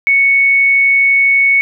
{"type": "tone", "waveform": "sine", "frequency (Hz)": 2217, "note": "C#7", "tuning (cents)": 0, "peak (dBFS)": -7, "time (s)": [0.07, 1.61], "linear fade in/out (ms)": 0, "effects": []}